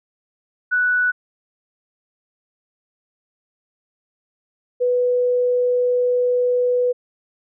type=tone pair in turn; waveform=sine; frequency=1480 / 493.9 Hz; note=F#6 / B4; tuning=0 / 0 cents; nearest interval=octave + perfect fifth; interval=1900 cents; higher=first; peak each=-15 dBFS; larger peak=neither; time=0.71-1.12 / 4.8-6.93 s; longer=second; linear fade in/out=20 ms; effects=none